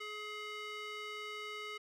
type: tone with band-pass filter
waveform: square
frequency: 422.2 Hz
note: G#4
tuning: 29 cents sharp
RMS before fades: -44 dBFS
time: 0-1.78 s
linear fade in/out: 10 ms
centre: 2300 Hz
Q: 1.3
effects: none